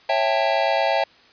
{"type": "chord", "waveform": "square", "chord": "A dominant seventh", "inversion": "first", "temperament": "just", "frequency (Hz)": [550, 660, 792, 880], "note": ["C#5", "E5", "G5", "A5"], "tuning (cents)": [-14, 2, 18, 0], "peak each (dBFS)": [-25, -23, -24, -26], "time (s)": [0.09, 1.04], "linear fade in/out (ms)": 5, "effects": ["white hiss -52 dBFS RMS until 1.32 s", "resampled to 11025 Hz"]}